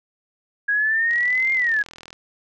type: exponential two-way sweep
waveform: sine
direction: up then down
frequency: 1642 to 2127 to 1642 Hz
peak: -17 dBFS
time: 0.68-1.83 s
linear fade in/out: 10 ms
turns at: 1.53 s
type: click train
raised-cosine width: 0.2 ms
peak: -22 dBFS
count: 43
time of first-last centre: 1.11-2.129 s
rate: 41.2 Hz
effects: none